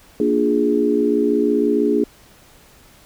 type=chord; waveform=sine; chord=Bb dominant seventh; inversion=none; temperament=equal; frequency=233.1 / 293.7 / 349.2 / 415.3 Hz; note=Bb3 / D4 / F4 / Ab4; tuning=0 / 0 / 0 / 0 cents; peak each=-21 / -19 / -23 / -18 dBFS; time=0.2-2.04 s; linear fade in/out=2 ms; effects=pink hiss -49 dBFS RMS until 3.05 s